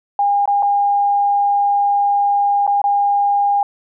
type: tone with dropouts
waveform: sine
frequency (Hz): 810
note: G#5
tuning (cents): -43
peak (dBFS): -12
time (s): 0.19-3.63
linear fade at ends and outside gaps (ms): 2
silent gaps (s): 0.457-0.476 / 0.625-0.629 / 2.667-2.676 / 2.817-2.84
effects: none